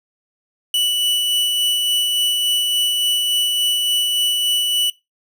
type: tone with tremolo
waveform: 45% pulse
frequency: 2960 Hz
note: F#7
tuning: in tune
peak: -14 dBFS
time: 0.74-4.9 s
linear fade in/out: 2 ms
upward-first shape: sine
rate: 3.5 Hz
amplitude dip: 25%
effects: noise-tail reverb RT60 0.2 s tail -19 dB re dry